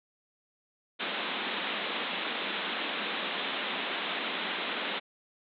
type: band-pass noise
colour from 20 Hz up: white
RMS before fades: -34 dBFS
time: 0.99-5 s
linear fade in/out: 20 ms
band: 180 to 3800 Hz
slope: 96 dB/octave
effects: none